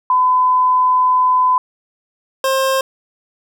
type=tone pair in turn; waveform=sine / 25% pulse; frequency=1010 / 531.6 Hz; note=B5 / C5; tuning=+39 / +27 cents; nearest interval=major seventh; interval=1112 cents; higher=first; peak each=-10 dBFS; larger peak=neither; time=0.1-1.58 / 2.44-2.81 s; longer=first; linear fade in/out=2 ms; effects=none